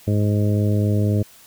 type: harmonic tone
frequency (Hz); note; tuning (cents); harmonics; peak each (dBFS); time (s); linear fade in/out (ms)
103.83; G#2; 0; 1 / 2 / 3 / 4 / 5 / 6; -17 / -23 / -27 / -29 / -31 / -33; 0.07-1.23; 10
effects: white hiss -48 dBFS RMS until 1.46 s